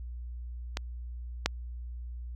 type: clicks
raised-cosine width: 0.2 ms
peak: -14 / -7 dBFS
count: 2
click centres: 0.771 / 1.46 s
effects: added 60 Hz sine -37 dBFS peak until 2.35 s